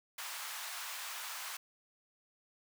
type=high-pass noise; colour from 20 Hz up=pink; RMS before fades=-43 dBFS; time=0.18-1.57 s; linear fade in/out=5 ms; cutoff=900 Hz; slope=24 dB/octave; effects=none